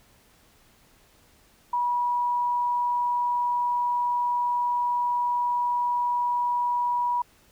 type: tone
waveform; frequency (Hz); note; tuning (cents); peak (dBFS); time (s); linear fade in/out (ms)
sine; 970; B5; -31; -22; 1.73-7.22; 5
effects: pink hiss -59 dBFS RMS until 7.51 s